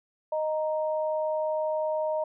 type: tone pair together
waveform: sine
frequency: 621 / 932.8 Hz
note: D#5 / A#5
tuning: -3 / +1 cents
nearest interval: perfect fifth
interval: 704 cents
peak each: -26 / -33 dBFS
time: 0.32-2.24 s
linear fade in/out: 5 ms
effects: none